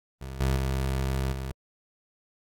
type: tone with level steps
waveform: 25% pulse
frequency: 66.3 Hz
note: C2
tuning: 23 cents sharp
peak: -32 / -19 / -22 / -28 dBFS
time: 0.21-1.52 s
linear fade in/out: 5 ms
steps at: 0.4 / 0.56 / 1.32 s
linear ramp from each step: 10 ms
effects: AAC 64 kbps